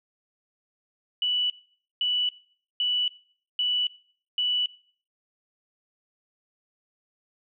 sine tone bursts, 2960 Hz, F#7, in tune, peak -22 dBFS, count 5, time 1.22-4.66 s, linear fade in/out 2 ms, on 280 ms, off 510 ms, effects noise-tail reverb RT60 0.5 s tail -20 dB re dry

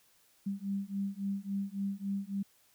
sine beating tone pair, 196 / 199.6 Hz, G3 / G3, 0 / +32 cents, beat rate 3.6 Hz, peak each -36 / -36 dBFS, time 0.46-2.43 s, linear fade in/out 10 ms, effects white hiss -67 dBFS RMS until 2.74 s

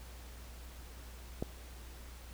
click, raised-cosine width 2 ms, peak -21 dBFS, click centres 1.425 s, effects added 60 Hz sine -48 dBFS peak until 2.33 s + pink hiss -55 dBFS RMS until 2.33 s

